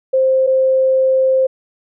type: tone pair in turn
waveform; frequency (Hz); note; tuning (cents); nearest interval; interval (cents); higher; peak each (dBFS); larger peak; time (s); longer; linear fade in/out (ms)
sine; 525 / 525; C5 / C5; +6 / +6; unison; 0; neither; -10; neither; 0.13-0.47 / 0.47-1.47; second; 10
effects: none